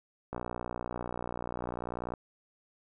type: click train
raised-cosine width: 1 ms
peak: -22 dBFS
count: 110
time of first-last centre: 0.33-2.138 s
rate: 60.3 Hz
effects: none